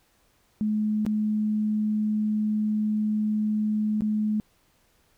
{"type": "tone with dropouts", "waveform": "sine", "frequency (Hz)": 213.2, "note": "G#3", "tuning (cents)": 46, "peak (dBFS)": -22, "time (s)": [0.61, 4.4], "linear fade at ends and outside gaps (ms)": 0, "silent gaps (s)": [[1.051, 1.064], [4.008, 4.02]], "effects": ["pink hiss -65 dBFS RMS until 5.17 s"]}